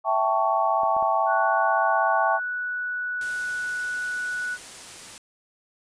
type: chord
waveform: sine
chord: A dominant seventh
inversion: second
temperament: equal with one note detuned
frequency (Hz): 659.3 / 784 / 880 / 1116.4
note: E5 / G5 / A5 / C#6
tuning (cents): 0 / 0 / 0 / +12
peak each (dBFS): -25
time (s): 0.04-2.4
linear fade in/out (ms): 50
type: clicks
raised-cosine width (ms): 1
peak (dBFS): -25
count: 3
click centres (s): 0.834 / 0.966 / 1.026
type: tone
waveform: sine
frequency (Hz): 1476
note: F#6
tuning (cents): -5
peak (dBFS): -26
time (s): 1.26-4.58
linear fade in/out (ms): 50
type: noise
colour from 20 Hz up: white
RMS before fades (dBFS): -41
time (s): 3.21-5.18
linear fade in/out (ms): 2
effects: resampled to 22050 Hz